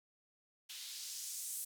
blue noise with band-pass filter sweep, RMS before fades -45 dBFS, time 0.69-1.65 s, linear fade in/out 10 ms, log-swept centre 3200 to 9700 Hz, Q 1.4, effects none

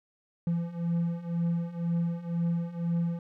triangle beating tone pair, 168.6 / 170.6 Hz, E3 / F3, +39 / -40 cents, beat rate 2 Hz, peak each -30 / -27 dBFS, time 0.47-3.19 s, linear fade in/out 2 ms, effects none

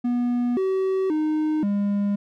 triangle tone with pitch steps, 243.1 / 380.7 / 308.5 / 202.6 Hz, B3 / F#4 / D#4 / G#3, -27 / +49 / -15 / -43 cents, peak -18 dBFS, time 0.04-2.16 s, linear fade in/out 10 ms, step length 530 ms, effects none

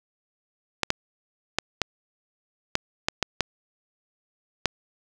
clicks, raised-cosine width 0.2 ms, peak -4 dBFS, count 9, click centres 0.833 / 0.904 / 1.586 / 1.817 / 2.754 / 3.085 / 3.227 / 3.407 / 4.657 s, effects none

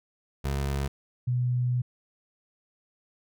25% pulse / sine tone pair in turn, 69.3 / 123.81 Hz, C#2 / B2, 0 / +5 cents, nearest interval minor seventh, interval 1005 cents, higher second, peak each -23 dBFS, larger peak neither, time 0.44-0.88 / 1.27-1.82 s, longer second, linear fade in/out 10 ms, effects none

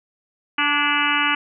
harmonic tone with a mistuned harmonic, 291.8 Hz, D4, 11 cents flat, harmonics 1 / 3 / 4 / 5 / 6 / 7 / 8 / 9 / 10, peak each -29 / -27 / -24 / -24 / -28 / -26 / -26 / -25 / -25 dBFS, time 0.58-1.35 s, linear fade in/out 5 ms, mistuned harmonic 6, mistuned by -40 cents, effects none

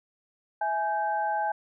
sine tone cluster, 657 / 837 / 1557 Hz, E5 / G#5 / G6, -6 / +13 / -12 cents, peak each -33 / -26 / -35 dBFS, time 0.61-1.52 s, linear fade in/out 5 ms, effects none

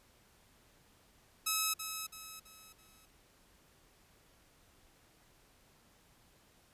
5% pulse tone with echo, 1289 Hz, E6, 39 cents flat, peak -19 dBFS, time 1.46-1.74 s, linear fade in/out 10 ms, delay 330 ms, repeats 4, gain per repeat -8 dB, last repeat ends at 3.06 s, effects pink hiss -66 dBFS RMS until 6.73 s + resampled to 32000 Hz

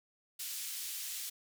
white band-pass noise, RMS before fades -41 dBFS, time 0.39-1.3 s, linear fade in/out 10 ms, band 2800 to 16000 Hz, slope 12 dB/octave, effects none

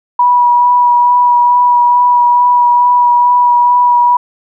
sine tone with vibrato, 973 Hz, B5, 26 cents flat, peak -5 dBFS, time 0.19-4.17 s, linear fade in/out 5 ms, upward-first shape sine, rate 2.3 Hz, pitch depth 13 cents each way, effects none

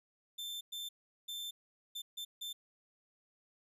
40% pulse tone bursts at uneven times, 3554 Hz, A7, 17 cents sharp, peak -39 dBFS, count 6, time 0.38-0.61 / 0.72-0.89 / 1.28-1.51 / 1.95-2.02 / 2.17-2.25 / 2.41-2.53 s, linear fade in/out 10 ms, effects none

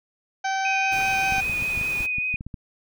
harmonic tone, 772 Hz, G5, 27 cents flat, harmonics 1 / 2 / 3 / 4 / 5 / 6 / 7 / 8, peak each -24 / -29 / -34 / -40 / -43 / -43 / -43 / -38 dBFS, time 0.44-1.41 s, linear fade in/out 10 ms
sine tone with vibrato, 2489 Hz, D#7, in tune, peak -23 dBFS, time 0.65-2.36 s, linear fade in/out 2 ms, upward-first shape sine, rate 5.1 Hz, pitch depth 17 cents each way
pink noise, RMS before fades -37 dBFS, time 0.91-2.07 s, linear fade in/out 20 ms
clicks, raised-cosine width 5 ms, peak -22 dBFS, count 12, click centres 1.323 / 1.383 / 1.497 / 1.624 / 1.776 / 1.813 / 2.006 / 2.184 / 2.342 / 2.409 / 2.466 / 2.542 s
effects none

